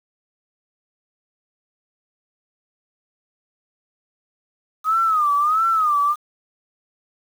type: tone with vibrato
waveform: sine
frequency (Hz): 1244.5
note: D#6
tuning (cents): 0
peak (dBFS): -15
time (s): 4.84-6.16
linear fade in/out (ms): 50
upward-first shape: sine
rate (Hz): 1.5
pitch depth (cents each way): 140
effects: 7-bit